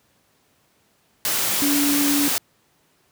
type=tone in noise; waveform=sine; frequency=286.9 Hz; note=D4; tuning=40 cents flat; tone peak=-19 dBFS; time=1.62-2.28 s; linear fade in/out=0 ms; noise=white; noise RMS=-22 dBFS; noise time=1.25-2.38 s; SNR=0 dB; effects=pink hiss -62 dBFS RMS until 3.11 s + high-pass 100 Hz 12 dB/octave